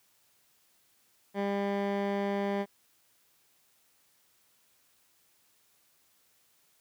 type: tone with low-pass filter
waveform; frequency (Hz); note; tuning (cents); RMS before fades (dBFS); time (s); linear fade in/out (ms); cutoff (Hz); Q
15% pulse; 200; G3; +35; -31; 1.34-2.66; 50; 2300; 0.62
effects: white hiss -68 dBFS RMS until 6.8 s + high-pass 60 Hz 12 dB/octave